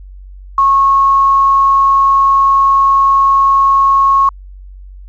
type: tone with quantisation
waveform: sine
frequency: 1095 Hz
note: C#6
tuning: 22 cents flat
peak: -6 dBFS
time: 0.58-4.29 s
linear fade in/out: 2 ms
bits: 6
effects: added 47 Hz sine -30 dBFS peak until 5.08 s + resampled to 16000 Hz